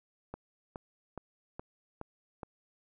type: click train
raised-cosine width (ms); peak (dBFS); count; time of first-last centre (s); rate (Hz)
1; -26; 6; 0.34-2.432; 2.39
effects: none